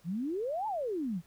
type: exponential two-way sweep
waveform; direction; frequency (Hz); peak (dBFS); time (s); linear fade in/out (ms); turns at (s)
sine; up then down; 155.56 to 903 to 155.56; -31; 0.04-1.22; 50; 0.67
effects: pink hiss -64 dBFS RMS until 1.26 s